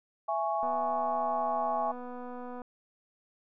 sine chord, C# minor, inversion first, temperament just, 665.2 / 831.5 / 1108.7 Hz, E5 / G#5 / C#6, +16 / +2 / 0 cents, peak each -32 / -31 / -34 dBFS, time 0.28-1.92 s, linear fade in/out 10 ms
click train, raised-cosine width 1 ms, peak -30 dBFS, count 492, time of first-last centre 0.63-2.618 s, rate 247 Hz
effects none

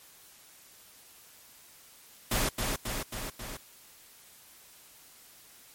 pink noise with echo, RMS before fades -28 dBFS, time 2.31-2.49 s, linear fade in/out 5 ms, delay 270 ms, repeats 4, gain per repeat -3 dB, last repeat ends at 3.57 s, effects white hiss -55 dBFS RMS until 5.74 s + MP3 64 kbps

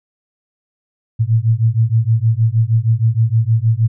sine beating tone pair, 110 / 116.4 Hz, A2 / A#2, 0 / -2 cents, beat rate 6.4 Hz, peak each -14 dBFS, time 1.19-3.88 s, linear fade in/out 20 ms, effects none

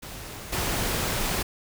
pink noise with level steps, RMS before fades -39 / -27 dBFS, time 0.02-1.43 s, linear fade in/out 10 ms, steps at 0.52 s, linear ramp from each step 10 ms, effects none

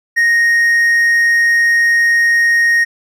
triangle tone, 1864.7 Hz, A#6, in tune, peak -7 dBFS, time 0.16-2.85 s, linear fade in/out 20 ms, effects none

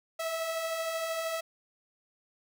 sawtooth beating tone pair, 641 / 654 Hz, E5 / E5, -49 / -14 cents, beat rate 13 Hz, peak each -37 / -28 dBFS, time 0.19-1.41 s, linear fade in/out 10 ms, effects none

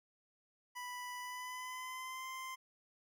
25% pulse tone with pitch glide, 987.8 to 1042.3 Hz, B5 to C6, 0 to -7 cents, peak -39 dBFS, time 0.75-2.56 s, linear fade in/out 20 ms, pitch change +93 cents, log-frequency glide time 1.19-2.27 s, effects none

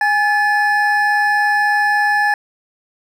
triangle tone pair together, 825.5 / 1729 Hz, G#5 / A6, -11 / -31 cents, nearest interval octave + minor second, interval 1280 cents, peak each -14 / -13 dBFS, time 0.01-2.34 s, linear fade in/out 2 ms, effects none

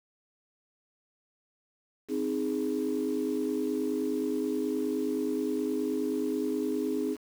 sine chord, Ab major, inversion first, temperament equal, 261.6 / 311.1 / 415.3 Hz, C4 / Eb4 / Ab4, 0 / 0 / 0 cents, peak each -31 dBFS, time 2.08-7.17 s, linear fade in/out 50 ms, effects tanh soft clip ceiling -20 dBFS + 8-bit

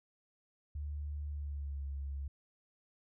sine tone with pitch glide, 73.4 to 69.48 Hz, D2 to C#2, 0 to +5 cents, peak -37 dBFS, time 0.75-2.28 s, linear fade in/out 5 ms, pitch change -95 cents, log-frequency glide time 1.29-1.85 s, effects none

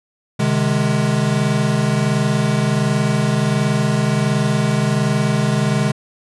square chord, Ab major, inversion first, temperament equal with one note detuned, 130.81 / 152.19 / 207.7 Hz, C3 / Eb3 / Ab3, 0 / -38 / 0 cents, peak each -20 dBFS, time 0.39-5.92 s, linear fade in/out 10 ms, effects resampled to 24000 Hz

